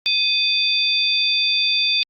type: tone cluster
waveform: sine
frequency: 2501 / 3551 / 4664 Hz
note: D#7 / A7 / D8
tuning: +8 / +15 / -13 cents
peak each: -22 / -19 / -21 dBFS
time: 0.06-2.03 s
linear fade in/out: 0 ms
effects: Opus 48 kbps